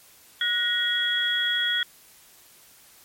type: tone cluster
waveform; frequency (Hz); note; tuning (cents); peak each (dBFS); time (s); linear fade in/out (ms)
sine; 1457 / 1888 / 3324; F#6 / A#6 / G#7; -27 / +22 / +1; -28 / -27 / -24; 0.41-1.83; 2
effects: white hiss -53 dBFS RMS until 3.04 s + MP3 64 kbps